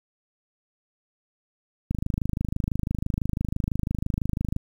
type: click train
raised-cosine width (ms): 5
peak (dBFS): -13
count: 70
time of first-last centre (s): 1.91-4.564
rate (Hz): 26
effects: 8-bit